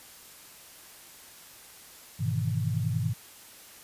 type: chord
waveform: sine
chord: E major seventh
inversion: first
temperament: just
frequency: 103.01 / 123.61 / 154.51 / 164.81 Hz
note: G#2 / B2 / D#3 / E3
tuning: -14 / +2 / -12 / 0 cents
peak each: -30 / -30 / -32 / -35 dBFS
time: 2.19-3.14 s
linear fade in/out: 20 ms
effects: white hiss -50 dBFS RMS until 3.83 s + resampled to 32000 Hz